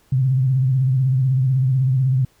sine tone with vibrato, 130.81 Hz, C3, in tune, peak -14 dBFS, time 0.12-2.25 s, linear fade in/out 5 ms, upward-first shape sine, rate 16 Hz, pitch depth 76 cents each way, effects pink hiss -58 dBFS RMS until 2.4 s

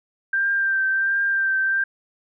sine tone with vibrato, 1576 Hz, G6, 9 cents sharp, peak -18 dBFS, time 0.33-1.84 s, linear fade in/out 5 ms, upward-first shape triangle, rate 1.4 Hz, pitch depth 27 cents each way, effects none

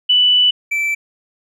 sine / triangle tone pair in turn, 2975 / 2327 Hz, F#7 / D7, +9 / -17 cents, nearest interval major third, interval 426 cents, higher first, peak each -9 / -14 dBFS, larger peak first, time 0.09-0.51 / 0.71-0.95 s, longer first, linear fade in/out 10 ms, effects none

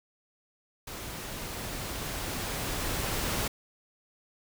pink noise with level ramp, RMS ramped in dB -40 to -30 dBFS, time 0.87-3.48 s, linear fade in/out 5 ms, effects none

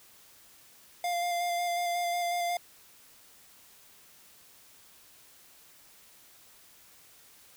square tone with vibrato, 698.5 Hz, F5, in tune, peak -29 dBFS, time 1.04-2.57 s, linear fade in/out 2 ms, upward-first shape square, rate 5.5 Hz, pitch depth 13 cents each way, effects white hiss -57 dBFS RMS until 7.56 s

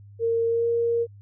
sine tone with pitch glide, 460 to 467.2 Hz, A#4 to A#4, -23 to +4 cents, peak -20 dBFS, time 0.19-1.07 s, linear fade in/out 50 ms, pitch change +27 cents, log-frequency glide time 0.47-0.67 s, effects added 101 Hz sine -44 dBFS peak until 1.21 s

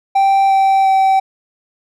triangle tone with pitch steps, 782 / 776.1 / 770.3 Hz, G5 / G5 / G5, -4 / -18 / -30 cents, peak -7 dBFS, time 0.15-1.2 s, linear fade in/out 10 ms, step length 350 ms, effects none

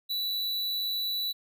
square tone, 3951 Hz, B7, in tune, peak -29 dBFS, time 0.09-1.33 s, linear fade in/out 20 ms, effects none

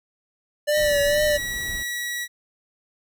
square tone with vibrato, 587.3 Hz, D5, in tune, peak -19 dBFS, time 0.67-1.38 s, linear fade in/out 20 ms, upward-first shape triangle, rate 2.2 Hz, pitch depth 57 cents each way
sawtooth tone, 1929 Hz, B6, 41 cents flat, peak -23 dBFS, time 0.71-2.28 s, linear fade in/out 50 ms
brown noise, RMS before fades -36 dBFS, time 0.77-1.83 s, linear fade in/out 5 ms
effects none

